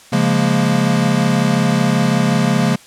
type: chord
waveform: square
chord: Bb minor seventh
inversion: first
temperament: equal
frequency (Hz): 138.59 / 174.61 / 207.7 / 233.1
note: Db3 / F3 / Ab3 / Bb3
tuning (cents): 0 / 0 / 0 / 0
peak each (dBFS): -19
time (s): 0.12-2.76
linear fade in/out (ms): 10
effects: white hiss -43 dBFS RMS until 2.86 s + low-pass 9000 Hz 12 dB/octave